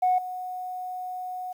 sine tone with level steps, 734 Hz, F#5, 14 cents flat, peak -18 / -31 dBFS, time 0.02-1.53 s, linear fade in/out 10 ms, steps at 0.18 s, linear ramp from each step 5 ms, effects tanh soft clip ceiling -15 dBFS + 9-bit

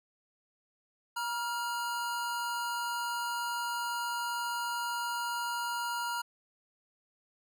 square tone pair together, 954.8 / 1396.9 Hz, A#5 / F6, +41 / 0 cents, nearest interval perfect fifth, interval 659 cents, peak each -35 / -37 dBFS, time 1.16-6.22 s, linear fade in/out 10 ms, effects none

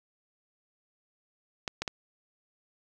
clicks, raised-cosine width 0.2 ms, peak -14 dBFS, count 3, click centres 1.678 / 1.82 / 1.878 s, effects none

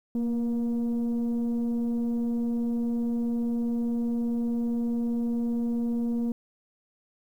sine tone with frequency modulation, 234.4 Hz, A#3, 10 cents sharp, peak -23 dBFS, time 0.15-6.32 s, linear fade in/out 2 ms, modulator 242 Hz, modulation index 0.38, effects tanh soft clip ceiling -22 dBFS + 10-bit

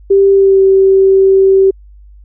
sine tone with pitch glide, 393.1 to 385.7 Hz, G4 to G4, +5 to -28 cents, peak -4 dBFS, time 0.1-1.71 s, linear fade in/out 10 ms, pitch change -33 cents, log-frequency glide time 0.32-0.61 s, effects added 50 Hz sine -35 dBFS peak until 2.24 s

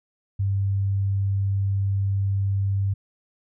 sine tone, 98.4 Hz, G2, 7 cents sharp, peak -20 dBFS, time 0.39-2.94 s, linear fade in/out 10 ms, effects none

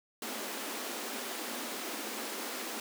pink high-pass noise, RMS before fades -39 dBFS, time 0.22-2.8 s, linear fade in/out 2 ms, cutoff 210 Hz, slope 96 dB/octave, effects none

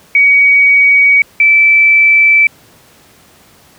sine tone pair in turn, 2257 / 2320 Hz, C#7 / D7, +31 / -22 cents, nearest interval unison, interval 47 cents, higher second, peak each -4 dBFS, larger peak neither, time 0.15-1.22 / 1.4-2.47 s, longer neither, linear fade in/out 2 ms, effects pink hiss -44 dBFS RMS until 3.78 s + high-pass 80 Hz 12 dB/octave

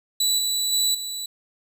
25% pulse tone with level steps, 3951 Hz, B7, in tune, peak -15 / -18 / -15 / -25 dBFS, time 0.2-1.26 s, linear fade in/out 5 ms, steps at 0.38 / 0.72 / 0.94 s, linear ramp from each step 10 ms, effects none

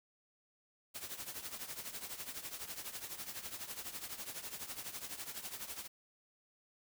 white noise with tremolo, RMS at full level -42 dBFS, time 0.94-5.88 s, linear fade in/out 20 ms, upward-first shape triangle, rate 12 Hz, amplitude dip 80%, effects none

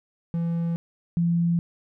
triangle / sine tone pair in turn, 168.3 / 170.26 Hz, E3 / F3, +36 / -44 cents, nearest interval unison, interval 20 cents, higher second, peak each -21 / -19 dBFS, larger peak second, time 0.34-0.76 / 1.17-1.59 s, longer neither, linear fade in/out 0 ms, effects none

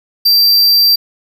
square tone, 4699 Hz, D8, in tune, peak -7 dBFS, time 0.25-0.96 s, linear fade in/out 10 ms, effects none

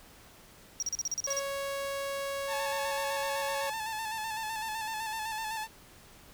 triangle tone bursts, 5680 Hz, F8, 28 cents sharp, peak -28 dBFS, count 10, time 0.8-1.392 s, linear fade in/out 0 ms, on 25 ms, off 38 ms
sawtooth tone, 554.4 Hz, C#5, in tune, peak -29 dBFS, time 1.27-3.7 s, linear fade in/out 5 ms
sawtooth tone with vibrato, 878 Hz, A5, 4 cents flat, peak -30 dBFS, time 2.47-5.68 s, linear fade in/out 50 ms, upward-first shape square, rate 7.9 Hz, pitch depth 35 cents each way
effects pink hiss -55 dBFS RMS until 6.33 s

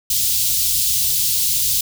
white band-stop noise, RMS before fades -18 dBFS, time 0.1-1.81 s, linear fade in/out 5 ms, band 140 to 3400 Hz, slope 24 dB/octave, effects none

